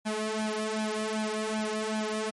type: tone with flanger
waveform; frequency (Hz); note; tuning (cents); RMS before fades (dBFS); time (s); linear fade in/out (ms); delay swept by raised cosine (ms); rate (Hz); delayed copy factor
sawtooth; 216.2; A3; -30; -31; 0.05-2.31; 20; 1.2 to 3; 2.6; +0.85
effects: MP3 48 kbps